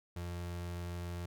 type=tone; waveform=35% pulse; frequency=87.2 Hz; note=F2; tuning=2 cents flat; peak=-37 dBFS; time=0.16-1.26 s; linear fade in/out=5 ms; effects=none